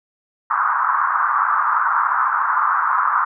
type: band-pass noise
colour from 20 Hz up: pink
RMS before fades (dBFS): -18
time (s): 0.5-3.25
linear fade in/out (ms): 10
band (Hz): 1000 to 1400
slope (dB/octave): 48
effects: none